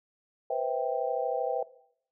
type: chord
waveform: sine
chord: C major seventh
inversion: third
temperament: just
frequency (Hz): 490.5 / 523.3 / 654.1 / 784.9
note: B4 / C5 / E5 / G5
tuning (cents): -12 / 0 / -14 / +2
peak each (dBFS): -33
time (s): 0.5-1.63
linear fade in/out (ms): 5
effects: noise-tail reverb RT60 0.7 s tail -19 dB re dry